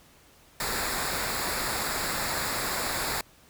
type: noise with comb filter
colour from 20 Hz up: pink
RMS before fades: -30 dBFS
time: 0.6-3.21 s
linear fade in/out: 2 ms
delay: 0.33 ms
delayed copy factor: -0.65
effects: pink hiss -57 dBFS RMS until 3.49 s